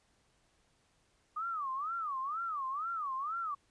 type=tone with vibrato; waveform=sine; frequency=1200 Hz; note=D6; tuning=37 cents sharp; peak=-34 dBFS; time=1.36-3.55 s; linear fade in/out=10 ms; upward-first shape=sine; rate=2.1 Hz; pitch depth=240 cents each way; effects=pink hiss -72 dBFS RMS until 3.7 s + resampled to 22050 Hz